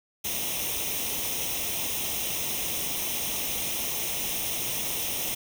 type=noise with comb filter; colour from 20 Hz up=white; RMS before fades=-30 dBFS; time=0.24-5.35 s; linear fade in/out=10 ms; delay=0.33 ms; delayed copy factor=+0.7; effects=none